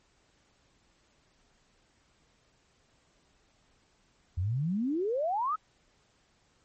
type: exponential sweep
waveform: sine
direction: up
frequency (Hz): 82.6 to 1318.5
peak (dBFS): -27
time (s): 4.37-5.56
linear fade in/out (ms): 10
effects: pink hiss -68 dBFS RMS until 6.64 s + MP3 32 kbps